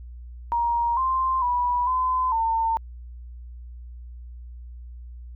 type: tone with pitch steps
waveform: sine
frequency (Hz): 942 / 1046 / 978 / 1021 / 904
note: A#5 / C6 / B5 / C6 / A5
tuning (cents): +18 / -1 / -17 / -43 / +47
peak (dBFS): -20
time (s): 0.52-2.77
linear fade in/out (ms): 0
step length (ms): 450
effects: added 60 Hz sine -37 dBFS peak until 5.35 s